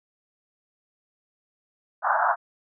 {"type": "band-pass noise", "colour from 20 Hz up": "pink", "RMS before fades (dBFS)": -22, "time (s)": [2.02, 2.36], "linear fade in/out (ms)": 50, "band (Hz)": [640, 1600], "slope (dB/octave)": 96, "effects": []}